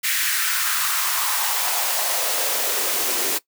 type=noise with high-pass filter sweep; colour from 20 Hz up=white; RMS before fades=-22 dBFS; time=0.03-3.39 s; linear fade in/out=20 ms; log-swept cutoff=1900 to 320 Hz; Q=2.6; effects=noise-tail reverb RT60 0.1 s tail -19 dB re dry